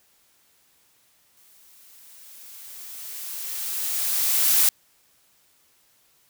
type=noise with exponential growth; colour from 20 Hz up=blue; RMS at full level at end=-17 dBFS; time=1.37-4.69 s; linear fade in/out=2 ms; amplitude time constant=720 ms; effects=white hiss -62 dBFS RMS until 6.29 s